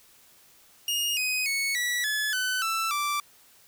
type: tone with pitch steps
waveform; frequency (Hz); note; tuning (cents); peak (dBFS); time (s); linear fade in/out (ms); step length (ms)
sawtooth; 2849 / 2509 / 2210 / 1945.9 / 1713.7 / 1509.2 / 1329.1 / 1170.5; F7 / D#7 / C#7 / B6 / A6 / F#6 / E6 / D6; +34 / +14 / -6 / -26 / -46 / +34 / +14 / -6; -22; 0.88-3.2; 2; 290
effects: white hiss -57 dBFS RMS until 3.67 s